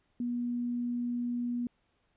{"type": "tone", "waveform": "sine", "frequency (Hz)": 241.6, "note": "B3", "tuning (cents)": -38, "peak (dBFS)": -30, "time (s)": [0.2, 1.67], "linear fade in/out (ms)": 2, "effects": ["pink hiss -74 dBFS RMS until 2.16 s", "resampled to 8000 Hz"]}